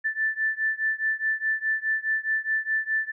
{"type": "beating tone pair", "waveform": "sine", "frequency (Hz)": [1760, 1764.8], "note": ["A6", "A6"], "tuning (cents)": [0, 5], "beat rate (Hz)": 4.8, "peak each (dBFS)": [-26, -27], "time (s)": [0.04, 3.12], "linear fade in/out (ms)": 20, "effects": []}